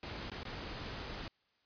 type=noise with dropouts; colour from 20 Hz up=pink; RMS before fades=-43 dBFS; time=0.03-1.28 s; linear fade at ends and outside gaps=2 ms; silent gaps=0.3-0.316 / 0.433-0.451 s; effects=white hiss -75 dBFS RMS until 1.65 s + resampled to 11025 Hz